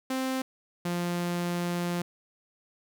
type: tone pair in turn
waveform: sawtooth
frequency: 261.6 / 174.6 Hz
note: C4 / F3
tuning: 0 / 0 cents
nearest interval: perfect fifth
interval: 700 cents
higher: first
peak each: -24 dBFS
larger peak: neither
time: 0.1-0.42 / 0.85-2.02 s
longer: second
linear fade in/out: 5 ms
effects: none